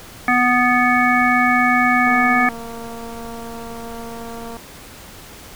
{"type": "harmonic tone", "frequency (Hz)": 247.1, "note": "B3", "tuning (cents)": 1, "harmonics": [1, 3, 5, 7, 9], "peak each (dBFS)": [-19, -19, -19, -19, -19], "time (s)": [0.28, 2.49], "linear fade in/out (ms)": 2}
{"type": "click train", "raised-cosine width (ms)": 1, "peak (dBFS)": -21, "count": 578, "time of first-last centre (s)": [2.07, 4.568], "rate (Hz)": 231}
{"effects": ["pink hiss -39 dBFS RMS until 5.55 s"]}